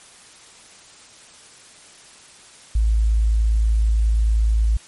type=tone; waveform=sine; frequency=54.7 Hz; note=A1; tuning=9 cents flat; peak=-14 dBFS; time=2.75-4.77 s; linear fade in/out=5 ms; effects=white hiss -46 dBFS RMS until 4.87 s + MP3 48 kbps